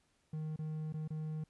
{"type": "tone with dropouts", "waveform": "triangle", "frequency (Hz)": 155.56, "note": "D#3", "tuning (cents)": 0, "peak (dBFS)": -35, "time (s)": [0.33, 1.44], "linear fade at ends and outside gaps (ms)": 5, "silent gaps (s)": [[0.562, 0.589], [0.926, 0.939], [1.078, 1.104]], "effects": ["pink hiss -75 dBFS RMS until 1.49 s", "resampled to 24000 Hz"]}